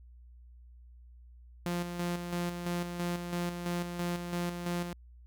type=tone with tremolo; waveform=sawtooth; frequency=174.61 Hz; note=F3; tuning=in tune; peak=-27 dBFS; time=1.66-4.93 s; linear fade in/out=0 ms; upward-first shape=square; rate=3 Hz; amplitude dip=50%; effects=added 60 Hz sine -51 dBFS peak until 5.26 s